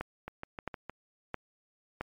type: two click trains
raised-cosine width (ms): 0.5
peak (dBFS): -19 / -24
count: 4 / 5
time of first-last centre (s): 0.01-2.01 / 0.28-0.896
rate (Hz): 1.5 / 6.49
effects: MP3 96 kbps